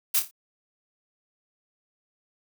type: noise with echo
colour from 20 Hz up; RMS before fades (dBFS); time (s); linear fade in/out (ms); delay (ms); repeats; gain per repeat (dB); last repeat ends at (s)
blue; -22; 0.14-0.2; 10; 28; 4; -8; 0.312
effects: none